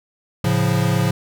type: chord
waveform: square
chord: A augmented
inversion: none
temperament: equal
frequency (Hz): 110 / 138.59 / 174.61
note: A2 / C#3 / E#3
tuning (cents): 0 / 0 / 0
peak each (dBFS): -21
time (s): 0.44-1.11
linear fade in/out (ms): 5
effects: none